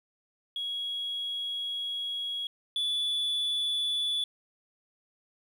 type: tone pair in turn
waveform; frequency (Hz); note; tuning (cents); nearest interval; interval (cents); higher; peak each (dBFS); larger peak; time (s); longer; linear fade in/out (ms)
sine; 3320 / 3453; G#7 / A7; -1 / -33; minor second; 68; second; -30 / -24; second; 0.56-2.47 / 2.76-4.24; first; 2
effects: tanh soft clip ceiling -26 dBFS + 10-bit